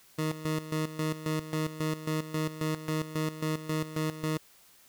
20% pulse tone with tremolo, 156.2 Hz, D#3, 7 cents sharp, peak -23 dBFS, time 0.18-4.38 s, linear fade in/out 10 ms, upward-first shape square, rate 3.7 Hz, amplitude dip 75%, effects white hiss -59 dBFS RMS until 4.88 s

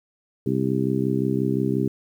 harmonic tone, 65.7 Hz, C2, 8 cents sharp, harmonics 2 / 3 / 4 / 5 / 6, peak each -26 / -26 / -26 / -27 / -27 dBFS, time 0.46-1.88 s, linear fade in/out 5 ms, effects 9-bit

